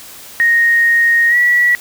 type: tone with pitch glide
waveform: sine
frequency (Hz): 1864 to 1939.8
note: A#6 to B6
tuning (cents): -1 to -32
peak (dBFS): -8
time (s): 0.4-1.75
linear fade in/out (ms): 0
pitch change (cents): +69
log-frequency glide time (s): 1.29-1.36
effects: white hiss -35 dBFS RMS until 1.8 s